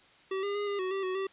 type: tone with pitch steps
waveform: square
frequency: 383.3 / 403.9 / 410.9 / 403.9 / 372.1 / 389 / 371.9 / 386.9 Hz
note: G4 / G#4 / G#4 / G#4 / F#4 / G4 / F#4 / G4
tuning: -39 / -48 / -18 / -48 / +10 / -13 / +9 / -23 cents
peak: -31 dBFS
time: 0.31-1.27 s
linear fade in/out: 5 ms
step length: 120 ms
effects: white hiss -59 dBFS RMS until 1.32 s + resampled to 8000 Hz